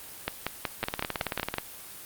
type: two click trains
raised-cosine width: 0.3 ms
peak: -11 / -12 dBFS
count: 8 / 14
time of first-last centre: 0.28-1.584 / 0.83-1.54 s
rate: 5.37 / 18.3 Hz
effects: white hiss -44 dBFS RMS until 2.05 s + Opus 32 kbps